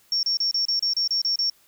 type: tone bursts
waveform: triangle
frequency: 5490 Hz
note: F8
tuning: 31 cents flat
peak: -17 dBFS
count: 10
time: 0.12-1.499 s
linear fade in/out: 2 ms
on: 110 ms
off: 31 ms
effects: tanh soft clip ceiling -18 dBFS + white hiss -59 dBFS RMS until 1.67 s